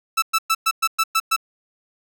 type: tone bursts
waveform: sawtooth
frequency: 1318.5 Hz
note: E6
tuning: in tune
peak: -12 dBFS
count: 8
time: 0.17-1.364 s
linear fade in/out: 10 ms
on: 53 ms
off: 110 ms
effects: none